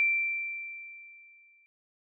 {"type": "tone with exponential decay", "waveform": "sine", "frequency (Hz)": 2349, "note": "D7", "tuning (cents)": 0, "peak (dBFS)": -21, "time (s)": [0, 1.66], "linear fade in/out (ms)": 0, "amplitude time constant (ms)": 360, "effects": []}